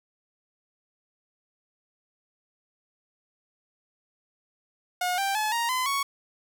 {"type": "tone with pitch steps", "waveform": "sawtooth", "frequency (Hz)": [721, 786.3, 857.4, 935, 1019.6, 1111.9], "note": ["F#5", "G5", "A5", "A#5", "C6", "C#6"], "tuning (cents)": [-45, 5, -45, 5, -45, 5], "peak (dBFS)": -21, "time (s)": [5.01, 6.03], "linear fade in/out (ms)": 5, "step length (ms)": 170, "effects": []}